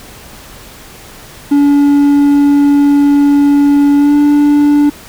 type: tone with pitch glide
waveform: triangle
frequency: 285.8 to 291.5 Hz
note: D4 to D4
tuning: -47 to -13 cents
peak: -3 dBFS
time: 1.51-4.9 s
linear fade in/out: 10 ms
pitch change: +34 cents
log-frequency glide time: 3.97-4.15 s
effects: pink hiss -34 dBFS RMS until 5.08 s